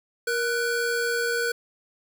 square tone pair together, 470.9 / 1493.4 Hz, A#4 / F#6, +18 / +16 cents, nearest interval octave + minor sixth, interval 1998 cents, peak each -27 dBFS, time 0.27-1.52 s, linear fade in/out 5 ms, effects none

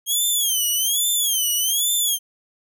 10% pulse tone with vibrato, 3220 Hz, G7, 46 cents sharp, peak -11 dBFS, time 0.06-2.19 s, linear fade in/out 50 ms, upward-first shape sine, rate 1.2 Hz, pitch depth 170 cents each way, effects none

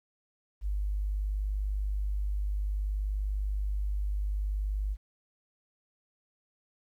sine tone, 50.3 Hz, G1, 45 cents sharp, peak -28 dBFS, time 0.61-4.97 s, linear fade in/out 50 ms, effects 11-bit

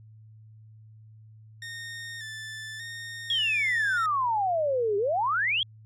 sawtooth tone with vibrato, 1800 Hz, A6, 39 cents sharp, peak -33 dBFS, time 1.62-4.06 s, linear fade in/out 2 ms, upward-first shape square, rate 0.85 Hz, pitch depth 40 cents each way
sine exponential two-way sweep, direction down then up, 3382 to 392 to 3382 Hz, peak -23 dBFS, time 3.3-5.63 s, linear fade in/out 2 ms, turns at 4.97 s
effects added 109 Hz sine -48 dBFS peak until 5.85 s + low-pass 9000 Hz 12 dB/octave

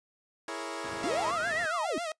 15% pulse chord, A# half-diminished seventh, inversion second, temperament equal, 329.6 / 415.3 / 466.2 / 554.4 Hz, E4 / G#4 / A#4 / C#5, 0 / 0 / 0 / 0 cents, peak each -33 / -35 / -36 / -35 dBFS, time 0.48-1.31 s, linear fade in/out 2 ms
pink band-pass noise, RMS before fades -45 dBFS, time 0.84-1.66 s, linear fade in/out 2 ms, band 110 to 2500 Hz, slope 12 dB/octave
sawtooth tone with vibrato, 659.3 Hz, E5, in tune, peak -29 dBFS, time 1.03-2.12 s, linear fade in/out 2 ms, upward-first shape sine, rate 7.3 Hz, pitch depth 110 cents each way
sine linear two-way sweep, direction up then down, 239.1 to 1975.5 to 239.1 Hz, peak -30 dBFS, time 1.04-1.98 s, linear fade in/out 0 ms, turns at 1.58 s
effects noise-tail reverb RT60 0.1 s tail -23 dB re dry + resampled to 22050 Hz

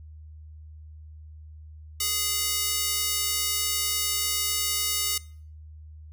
square tone with high-pass filter, 415.3 Hz, G#4, in tune, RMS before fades -27 dBFS, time 2-5.18 s, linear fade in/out 5 ms, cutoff 4500 Hz, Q 0.63, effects noise-tail reverb RT60 0.5 s tail -22 dB re dry + added 77 Hz sine -42 dBFS peak until 6.12 s

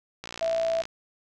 click train, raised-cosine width 0.2 ms, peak -19 dBFS, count 37, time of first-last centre 0.24-0.854 s, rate 58.6 Hz
sine tone, 659.3 Hz, E5, in tune, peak -23 dBFS, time 0.41-0.82 s, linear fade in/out 10 ms
effects none

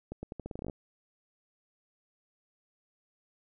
accelerating click train, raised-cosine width 2 ms, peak -25 dBFS, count 13, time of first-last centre 0.12-0.698 s, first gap 110 ms, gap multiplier 0.83, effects none

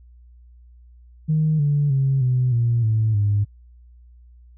sine tone with pitch steps, 155.56 / 145.14 / 135.42 / 126.35 / 117.89 / 110 / 102.63 Hz, D#3 / D3 / C#3 / B2 / A#2 / A2 / G#2, 0 / -20 / -40 / +40 / +20 / 0 / -20 cents, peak -15 dBFS, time 1.28-3.45 s, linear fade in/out 20 ms, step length 310 ms, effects tanh soft clip ceiling -11 dBFS + added 60 Hz sine -45 dBFS peak until 4.57 s

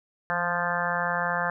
harmonic tone with a mistuned harmonic, 174.61 Hz, F3, in tune, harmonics 1 / 3 / 4 / 5 / 6 / 7 / 8 / 9 / 10, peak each -36 / -34 / -32 / -33 / -33 / -34 / -35 / -31 / -32 dBFS, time 0.3-1.5 s, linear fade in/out 0 ms, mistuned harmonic 1, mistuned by -38 cents, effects none

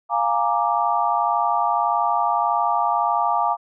sine chord, Bb dominant seventh, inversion second, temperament equal, 698.5 / 830.6 / 932.3 / 1174.7 Hz, F5 / Ab5 / Bb5 / D6, 0 / 0 / 0 / 0 cents, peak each -23 dBFS, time 0.09-3.57 s, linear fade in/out 50 ms, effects none

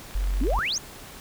click train, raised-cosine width 0.3 ms, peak -27 dBFS, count 14, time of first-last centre 0.11-0.535 s, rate 30.6 Hz
sine tone, 46.14 Hz, F#1, 4 cents flat, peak -22 dBFS, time 0.15-0.59 s, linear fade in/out 0 ms
sine exponential sweep, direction up, 232.4 to 6780 Hz, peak -24 dBFS, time 0.41-0.78 s, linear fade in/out 2 ms
effects pink hiss -43 dBFS RMS until 1.2 s

